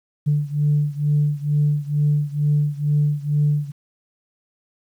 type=beating tone pair; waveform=sine; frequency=146.7 / 148.9 Hz; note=D3 / D3; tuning=-2 / +24 cents; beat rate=2.2 Hz; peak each=-18 / -20 dBFS; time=0.26-3.72 s; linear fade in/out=20 ms; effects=tanh soft clip ceiling -10 dBFS + 9-bit

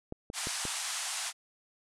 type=clicks; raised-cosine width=2 ms; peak=-24 dBFS; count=4; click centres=0.124 / 0.301 / 0.471 / 0.653 s
type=band-pass noise; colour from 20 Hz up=white; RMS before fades=-36 dBFS; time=0.33-1.33 s; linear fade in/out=50 ms; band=700 to 10000 Hz; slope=48 dB/octave
effects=none

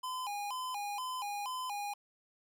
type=tone with vibrato; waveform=square; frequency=913 Hz; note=A#5; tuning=36 cents flat; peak=-37 dBFS; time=0.03-1.94 s; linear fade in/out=10 ms; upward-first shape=square; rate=2.1 Hz; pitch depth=190 cents each way; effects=none

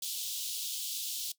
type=high-pass noise; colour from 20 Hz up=pink; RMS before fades=-37 dBFS; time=0.02-1.32 s; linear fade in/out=5 ms; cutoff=3100 Hz; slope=48 dB/octave; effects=noise-tail reverb RT60 0.1 s tail -18 dB re dry

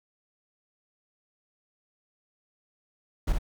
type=noise with echo; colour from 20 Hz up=brown; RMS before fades=-23 dBFS; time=3.27-3.33 s; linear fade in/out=10 ms; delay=56 ms; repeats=1; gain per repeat=-4 dB; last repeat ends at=3.386 s; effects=none

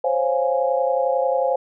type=chord; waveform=sine; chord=Db major seventh; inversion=third; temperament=equal; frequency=523.3 / 554.4 / 698.5 / 830.6 Hz; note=C5 / Db5 / F5 / Ab5; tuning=0 / 0 / 0 / 0 cents; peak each=-20 / -24 / -25 / -25 dBFS; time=0.04-1.56 s; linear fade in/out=5 ms; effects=none

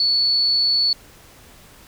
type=tone; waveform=sine; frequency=4435 Hz; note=C#8; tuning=in tune; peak=-15 dBFS; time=0-0.93 s; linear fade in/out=2 ms; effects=pink hiss -47 dBFS RMS until 1.87 s

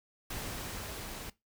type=noise with level ramp; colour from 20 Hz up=pink; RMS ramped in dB=-39 to -43 dBFS; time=0.3-1.3 s; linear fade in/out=5 ms; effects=noise-tail reverb RT60 0.2 s tail -20 dB re dry

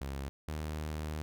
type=tone pair in turn; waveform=sawtooth; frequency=68.5 / 76.89 Hz; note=C#2 / D#2; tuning=-20 / -20 cents; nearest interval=major second; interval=200 cents; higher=second; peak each=-33 / -32 dBFS; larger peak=second; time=0.01-0.29 / 0.48-1.22 s; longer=second; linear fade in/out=0 ms; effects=none

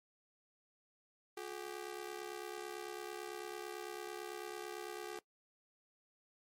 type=ring-modulated tone; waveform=sawtooth; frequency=392 Hz; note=G4; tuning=in tune; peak=-36 dBFS; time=1.37-5.19 s; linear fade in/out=2 ms; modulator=34.5 Hz; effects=noise-tail reverb RT60 0.1 s tail -20 dB re dry + MP3 64 kbps

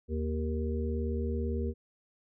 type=harmonic tone; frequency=77.9 Hz; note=D#2; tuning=3 cents sharp; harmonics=1 / 3 / 5 / 6; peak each=-31 / -36 / -38 / -39 dBFS; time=0.08-1.74 s; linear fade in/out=50 ms; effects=none

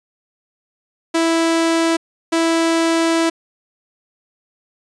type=tone bursts at uneven times; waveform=sawtooth; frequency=329.6 Hz; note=E4; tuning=in tune; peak=-10 dBFS; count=2; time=1.14-1.97 / 2.32-3.3 s; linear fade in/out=10 ms; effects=resampled to 22050 Hz

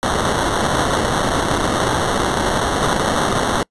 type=noise with sample-and-hold; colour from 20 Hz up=white; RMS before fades=-18 dBFS; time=0.03-3.63 s; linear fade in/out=0 ms; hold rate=2450 Hz; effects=noise-tail reverb RT60 0.1 s tail -26 dB re dry + resampled to 24000 Hz

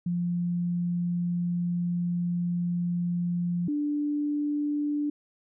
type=tone pair in turn; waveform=sine; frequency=174.61 / 293.7 Hz; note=F3 / D4; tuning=0 / 0 cents; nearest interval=major sixth; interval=900 cents; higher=second; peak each=-25 dBFS; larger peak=neither; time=0.06-3.68 / 3.68-5.1 s; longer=first; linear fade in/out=5 ms; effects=none

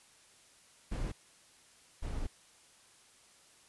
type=noise bursts at uneven times; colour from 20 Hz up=brown; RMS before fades=-36 dBFS; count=2; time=0.91-1.12 / 2.02-2.27 s; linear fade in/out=10 ms; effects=white hiss -62 dBFS RMS until 3.68 s + resampled to 24000 Hz

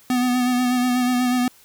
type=tone with vibrato; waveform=square; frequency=248.8 Hz; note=B3; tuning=13 cents sharp; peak=-18 dBFS; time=0.1-1.48 s; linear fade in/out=2 ms; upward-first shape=sine; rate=8.2 Hz; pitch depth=28 cents each way; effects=white hiss -52 dBFS RMS until 1.64 s

